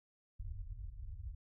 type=low-pass noise; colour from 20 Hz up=pink; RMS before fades=-45 dBFS; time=0.39-1.35 s; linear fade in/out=10 ms; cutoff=100 Hz; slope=48 dB/octave; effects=none